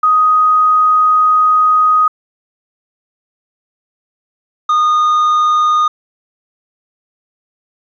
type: tone pair in turn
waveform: sine / triangle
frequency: 1250 / 1227.8 Hz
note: D#6 / D#6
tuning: +8 / -23 cents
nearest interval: unison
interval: 31 cents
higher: first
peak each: -7 dBFS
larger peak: neither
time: 0.03-2.08 / 4.69-5.88 s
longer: first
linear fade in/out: 5 ms
effects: resampled to 16000 Hz + 8-bit